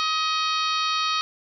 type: harmonic tone with a mistuned harmonic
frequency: 630 Hz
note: D#5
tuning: 21 cents sharp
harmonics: 2 / 3 / 4 / 5 / 6 / 7 / 8 / 9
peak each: -24 / -37 / -31 / -33 / -30 / -30 / -39 / -39 dBFS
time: 0-1.21 s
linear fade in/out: 0 ms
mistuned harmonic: 8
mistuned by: -41 cents
effects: none